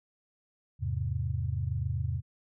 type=chord; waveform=sine; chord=E augmented; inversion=none; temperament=equal; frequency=82.41 / 103.83 / 130.81 Hz; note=E2 / G#2 / B#2; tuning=0 / 0 / 0 cents; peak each=-33 dBFS; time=0.79-2.22 s; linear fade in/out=50 ms; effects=none